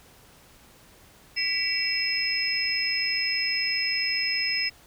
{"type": "tone cluster", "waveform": "sine", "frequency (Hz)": [1980, 2273, 2705, 5140], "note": ["B6", "C#7", "E7", "E8"], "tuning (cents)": [4, 43, 44, -45], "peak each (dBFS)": [-32, -30, -32, -26], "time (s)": [1.36, 4.7], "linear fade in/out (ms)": 20, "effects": ["pink hiss -54 dBFS RMS until 4.86 s"]}